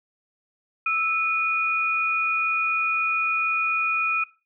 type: tone pair together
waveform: sine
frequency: 1315 / 2461 Hz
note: E6 / D#7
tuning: -5 / -20 cents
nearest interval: major seventh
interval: 1085 cents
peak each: -25 / -21 dBFS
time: 0.86-4.24 s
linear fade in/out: 5 ms
effects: noise-tail reverb RT60 0.3 s tail -19 dB re dry